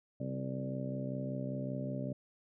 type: harmonic tone with a mistuned harmonic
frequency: 65.2 Hz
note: C2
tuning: 5 cents flat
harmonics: 2 / 3 / 4 / 5 / 6 / 7 / 8 / 9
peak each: -39 / -42 / -41 / -52 / -51 / -52 / -54 / -43 dBFS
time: 0.2-2.13 s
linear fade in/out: 5 ms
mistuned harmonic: 2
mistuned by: +43 cents
effects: none